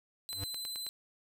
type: tone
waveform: sawtooth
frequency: 4045 Hz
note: B7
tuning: 41 cents sharp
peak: -35 dBFS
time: 0.29-0.89 s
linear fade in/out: 0 ms
type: tone with exponential growth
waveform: square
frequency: 98 Hz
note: G2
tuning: in tune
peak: -35 dBFS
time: 0.29-0.44 s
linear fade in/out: 5 ms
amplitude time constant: 31 ms
type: click train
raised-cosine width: 0.2 ms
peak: -28 dBFS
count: 6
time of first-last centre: 0.33-0.866 s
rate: 9.33 Hz
effects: none